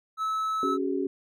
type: tone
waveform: triangle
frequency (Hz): 1300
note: E6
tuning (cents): -24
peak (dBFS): -24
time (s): 0.17-0.78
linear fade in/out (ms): 50
type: chord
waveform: sine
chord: C# suspended fourth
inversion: none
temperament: equal with one note detuned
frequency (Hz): 277.2 / 375.4 / 415.3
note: C#4 / F#4 / G#4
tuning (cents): 0 / +25 / 0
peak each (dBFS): -29 / -29 / -33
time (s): 0.63-1.07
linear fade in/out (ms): 2
effects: none